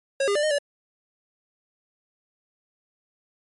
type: tone with pitch steps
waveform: square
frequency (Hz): 546 / 404.5 / 591 / 615 / 575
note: C#5 / G#4 / D5 / D#5 / D5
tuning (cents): -26 / -46 / +11 / -20 / -37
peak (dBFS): -21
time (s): 0.2-0.585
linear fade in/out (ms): 5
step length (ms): 77
effects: MP3 48 kbps